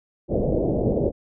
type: low-pass noise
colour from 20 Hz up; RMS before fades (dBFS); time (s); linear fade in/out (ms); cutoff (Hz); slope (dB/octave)
white; -22; 0.28-1.12; 50; 600; 48
effects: none